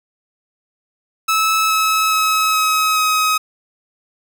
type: tone with pitch steps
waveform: sawtooth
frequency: 1302 / 1293 / 1284.1 / 1275.2 / 1266.4 Hz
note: E6 / E6 / E6 / D#6 / D#6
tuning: -22 / -34 / -46 / +42 / +30 cents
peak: -10 dBFS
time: 1.28-3.38 s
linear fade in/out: 10 ms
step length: 420 ms
effects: none